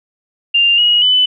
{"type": "tone with pitch steps", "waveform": "sine", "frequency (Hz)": [2794, 2896, 3001], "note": ["F7", "F#7", "F#7"], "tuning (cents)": [0, -38, 24], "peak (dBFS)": -8, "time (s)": [0.54, 1.26], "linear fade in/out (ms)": 10, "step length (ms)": 240, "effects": []}